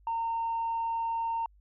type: tone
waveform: sine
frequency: 916 Hz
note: A#5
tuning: 31 cents flat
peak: -27 dBFS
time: 0.07-1.46 s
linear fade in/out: 2 ms
effects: tanh soft clip ceiling -25 dBFS + added 50 Hz sine -57 dBFS peak until 1.6 s